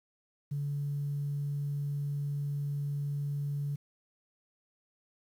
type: tone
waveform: sine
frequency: 143.4 Hz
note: D3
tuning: 41 cents flat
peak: -30 dBFS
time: 0.51-3.76 s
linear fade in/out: 10 ms
effects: tanh soft clip ceiling -26 dBFS + 10-bit